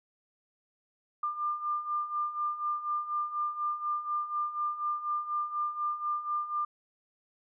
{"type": "beating tone pair", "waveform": "sine", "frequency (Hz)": [1195, 1199.1], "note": ["D6", "D6"], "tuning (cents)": [30, 36], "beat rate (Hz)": 4.1, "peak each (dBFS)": [-36, -31], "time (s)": [1.23, 6.65], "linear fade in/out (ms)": 5, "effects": []}